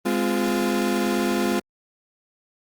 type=chord; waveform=35% pulse; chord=F minor; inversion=first; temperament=equal with one note detuned; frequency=207.7 / 256.8 / 349.2 Hz; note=Ab3 / C4 / F4; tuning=0 / -32 / 0 cents; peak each=-23 / -24 / -23 dBFS; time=0.05-1.6 s; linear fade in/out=10 ms; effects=Opus 32 kbps